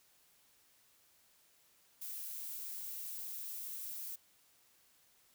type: noise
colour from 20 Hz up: violet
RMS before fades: -44 dBFS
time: 2.01-4.16 s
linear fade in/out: 10 ms
effects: white hiss -69 dBFS RMS until 5.34 s